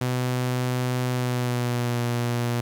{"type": "tone with pitch glide", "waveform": "sawtooth", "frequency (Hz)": [125.6, 119.93], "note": ["B2", "A#2"], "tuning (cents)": [30, 50], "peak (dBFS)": -19, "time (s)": [0.01, 2.61], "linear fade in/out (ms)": 5, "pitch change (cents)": -80, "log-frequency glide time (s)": [1.09, 2.02], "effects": ["9-bit"]}